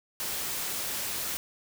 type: noise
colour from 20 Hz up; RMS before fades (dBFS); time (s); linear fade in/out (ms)
white; -33; 0.2-1.37; 0
effects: none